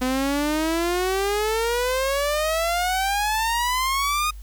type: exponential sweep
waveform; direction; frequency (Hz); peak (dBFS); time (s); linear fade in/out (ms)
sawtooth; up; 251.2 to 1244.5; -17; 0.01-4.31; 10
effects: added 50 Hz sine -35 dBFS peak until 4.42 s + white hiss -55 dBFS RMS until 4.42 s